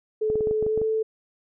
sine tone with pitch glide, 432.6 to 439.7 Hz, A4 to A4, -29 to -1 cents, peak -21 dBFS, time 0.21-1.03 s, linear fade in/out 10 ms, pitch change +28 cents, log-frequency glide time 0.67-0.8 s
clicks, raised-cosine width 2 ms, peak -19 dBFS, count 9, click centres 0.301 / 0.356 / 0.408 / 0.472 / 0.511 / 0.626 / 0.665 / 0.776 / 0.816 s
effects none

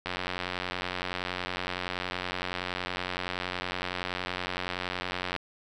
click train, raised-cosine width 0.3 ms, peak -15 dBFS, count 482, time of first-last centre 0.06-5.363 s, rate 90.7 Hz, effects none

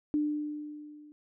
sine tone with level ramp, 298.5 Hz, D4, 28 cents sharp, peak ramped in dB -24 to -50 dBFS, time 0.14-1.12 s, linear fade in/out 0 ms, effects none

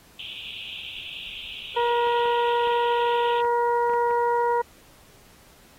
white band-pass noise, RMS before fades -37 dBFS, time 0.19-3.41 s, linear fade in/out 5 ms, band 2500 to 3500 Hz, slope 96 dB/octave
harmonic tone, 475.9 Hz, A#4, 36 cents sharp, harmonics 1 / 2 / 3 / 4, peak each -23 / -22 / -35 / -39 dBFS, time 1.76-4.62 s, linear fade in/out 10 ms
clicks, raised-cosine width 0.5 ms, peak -24 dBFS, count 7, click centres 2.071 / 2.257 / 2.673 / 3.448 / 3.897 / 3.937 / 4.11 s
effects pink hiss -54 dBFS RMS until 5.78 s + AAC 48 kbps

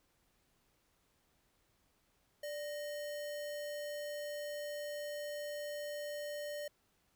sine tone with sample-and-hold, 587.3 Hz, D5, in tune, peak -39 dBFS, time 2.43-6.68 s, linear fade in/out 5 ms, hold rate 2450 Hz, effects pink hiss -75 dBFS RMS until 7.15 s

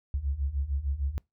sine beating tone pair, 65.7 / 72.3 Hz, C2 / D2, +8 / -27 cents, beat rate 6.6 Hz, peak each -32 / -29 dBFS, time 0.14-1.18 s, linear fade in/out 0 ms, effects noise-tail reverb RT60 0.2 s tail -26 dB re dry

